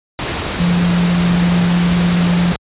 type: tone in noise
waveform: sine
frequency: 174.61 Hz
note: F3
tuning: in tune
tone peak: -11 dBFS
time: 0.6-2.52 s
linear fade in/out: 0 ms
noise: pink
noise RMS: -20 dBFS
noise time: 0.19-2.56 s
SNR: +6 dB
effects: high-pass 60 Hz 12 dB/octave + resampled to 8000 Hz